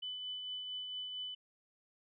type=tone with tremolo; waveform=sine; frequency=3000 Hz; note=F#7; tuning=23 cents sharp; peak=-38 dBFS; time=0.02-1.35 s; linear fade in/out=10 ms; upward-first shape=triangle; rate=4.4 Hz; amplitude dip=35%; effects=none